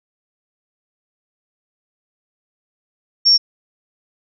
sine tone, 5490 Hz, F8, 31 cents flat, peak -8 dBFS, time 3.25-3.38 s, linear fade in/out 20 ms, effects none

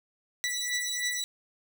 15% pulse beating tone pair, 1964 / 1967.2 Hz, B6 / B6, -10 / -7 cents, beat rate 3.2 Hz, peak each -26 dBFS, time 0.44-1.24 s, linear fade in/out 0 ms, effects none

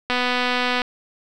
click train, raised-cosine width 0.3 ms, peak -6 dBFS, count 179, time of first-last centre 0.1-0.818 s, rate 248 Hz, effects none

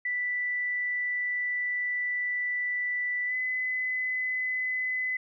sine tone with pitch glide, 1975.5 to 2016 Hz, B6 to B6, 0 to +35 cents, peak -27 dBFS, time 0.05-5.17 s, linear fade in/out 5 ms, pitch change +35 cents, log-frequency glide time 3.26-3.35 s, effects none

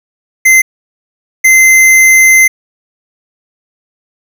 square tone bursts at uneven times, 2070 Hz, C7, 19 cents flat, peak -3 dBFS, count 2, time 0.45-0.62 / 1.44-2.48 s, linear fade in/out 10 ms, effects none

